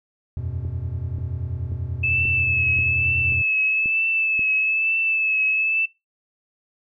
triangle chord, E suspended second, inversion none, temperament just, 82.41 / 92.71 / 123.61 Hz, E2 / F#2 / B2, 0 / +4 / +2 cents, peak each -28 dBFS, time 0.37-3.42 s, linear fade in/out 0 ms
click train, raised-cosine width 3 ms, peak -23 dBFS, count 8, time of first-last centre 0.65-4.393 s, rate 1.87 Hz
sine tone with vibrato, 2615 Hz, E7, 15 cents flat, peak -18 dBFS, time 2.03-5.86 s, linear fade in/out 10 ms, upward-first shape triangle, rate 1.1 Hz, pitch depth 35 cents each way
effects noise-tail reverb RT60 0.2 s tail -19 dB re dry

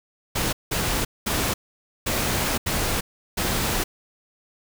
pink noise bursts at uneven times, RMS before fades -24 dBFS, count 6, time 0.35-0.53 / 0.71-1.05 / 1.26-1.54 / 2.06-2.58 / 2.66-3.01 / 3.37-3.84 s, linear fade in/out 10 ms, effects none

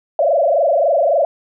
sine tone with frequency modulation, 618 Hz, D#5, 12 cents flat, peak -11 dBFS, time 0.19-1.25 s, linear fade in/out 2 ms, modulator 23.6 Hz, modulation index 3.1, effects none

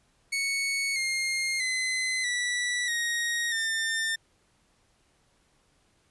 sawtooth tone with pitch steps, 2217 / 2127 / 2040 / 1957 / 1877.2 / 1800.8 Hz, C#7 / C7 / C7 / B6 / A#6 / A6, 0 / +28 / -44 / -16 / +12 / +40 cents, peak -23 dBFS, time 0.32-4.16 s, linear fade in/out 10 ms, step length 640 ms, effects pink hiss -67 dBFS RMS until 6.1 s + resampled to 24000 Hz

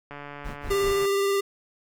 click train, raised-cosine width 0.5 ms, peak -24 dBFS, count 137, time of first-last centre 0.11-1.054 s, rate 144 Hz
brown noise with tremolo, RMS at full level -33 dBFS, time 0.44-1.04 s, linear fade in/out 10 ms, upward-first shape sine, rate 5.1 Hz, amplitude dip 100%
square tone with vibrato, 397 Hz, G4, 22 cents sharp, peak -22 dBFS, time 0.7-1.41 s, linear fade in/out 10 ms, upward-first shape sine, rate 19 Hz, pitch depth 16 cents each way
effects none

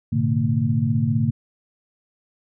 sine tone cluster, 107.8 / 123.1 / 147.1 / 227.4 Hz, A2 / B2 / D3 / A#3, -35 / -5 / +3 / -43 cents, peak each -23 dBFS, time 0.12-1.31 s, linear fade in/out 10 ms, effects none

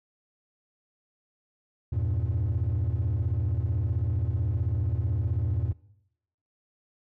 triangle chord, E diminished, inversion none, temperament equal, 82.41 / 98 / 116.54 Hz, E2 / G2 / Bb2, 0 / 0 / 0 cents, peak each -26 dBFS, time 1.92-5.73 s, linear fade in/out 10 ms, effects noise-tail reverb RT60 0.8 s tail -22 dB re dry + tanh soft clip ceiling -19 dBFS

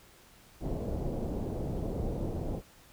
pink low-pass noise, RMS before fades -34 dBFS, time 0.6-2.62 s, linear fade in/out 50 ms, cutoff 640 Hz, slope 24 dB/octave, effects pink hiss -58 dBFS RMS until 2.92 s

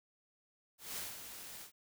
white noise with ADSR envelope, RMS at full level -41 dBFS, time 0.78-1.72 s, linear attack 190 ms, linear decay 190 ms, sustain -8 dB, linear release 100 ms, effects none

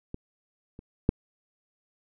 clicks, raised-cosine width 3 ms, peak -22 / -30 / -7 dBFS, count 3, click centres 0.144 / 0.791 / 1.091 s, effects none

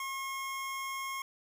25% pulse tone, 1080 Hz, C#6, 45 cents flat, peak -32 dBFS, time 0-1.22 s, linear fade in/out 2 ms, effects none

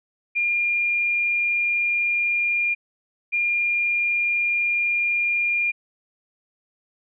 sine tone pair in turn, 2408 / 2408 Hz, D7 / D7, +43 / +43 cents, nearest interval unison, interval 0 cents, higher neither, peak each -19 dBFS, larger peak neither, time 0.35-2.75 / 3.32-5.72 s, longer neither, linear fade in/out 20 ms, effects none

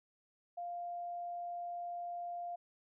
sine tone, 698.5 Hz, F5, in tune, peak -39 dBFS, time 0.57-2.56 s, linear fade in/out 10 ms, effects none

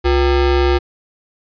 square ring-modulated tone, 211.8 Hz, G#3, 34 cents sharp, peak -9 dBFS, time 0.04-0.79 s, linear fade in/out 20 ms, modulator 145 Hz, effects resampled to 11025 Hz

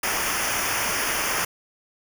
pink noise with comb filter, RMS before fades -25 dBFS, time 0.03-1.45 s, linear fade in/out 5 ms, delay 0.25 ms, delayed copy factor -0.85, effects none

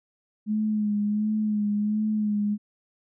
sine tone with vibrato, 210.9 Hz, G#3, 27 cents sharp, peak -22 dBFS, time 0.46-2.58 s, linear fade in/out 50 ms, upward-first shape sine, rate 1.4 Hz, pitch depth 36 cents each way, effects none

